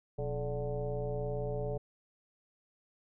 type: tone with frequency modulation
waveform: sine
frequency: 277.2 Hz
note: C#4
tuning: in tune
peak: -32 dBFS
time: 0.18-1.78 s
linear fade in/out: 10 ms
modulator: 153 Hz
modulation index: 2.3
effects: none